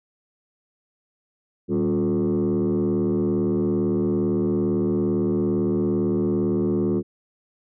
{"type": "tone with frequency modulation", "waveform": "sine", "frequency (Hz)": 277.2, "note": "C#4", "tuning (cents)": 0, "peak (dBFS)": -17, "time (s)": [1.68, 7.03], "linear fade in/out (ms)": 50, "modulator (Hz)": 77.7, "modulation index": 1.7, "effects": ["tanh soft clip ceiling -17 dBFS"]}